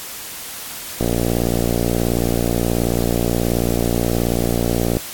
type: click train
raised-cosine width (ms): 2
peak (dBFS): -5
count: 233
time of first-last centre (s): 1.01-4.969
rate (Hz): 58.6
effects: white hiss -31 dBFS RMS until 5.13 s + AAC 64 kbps